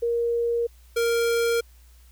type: tone pair in turn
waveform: sine / square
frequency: 470.1 / 466.3 Hz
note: A#4 / A#4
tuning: +15 / +1 cents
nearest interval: unison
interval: 14 cents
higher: first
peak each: -21 dBFS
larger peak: neither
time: 0.02-0.67 / 0.96-1.61 s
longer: neither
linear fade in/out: 10 ms
effects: added 60 Hz sine -49 dBFS peak until 2.11 s + white hiss -60 dBFS RMS until 2.11 s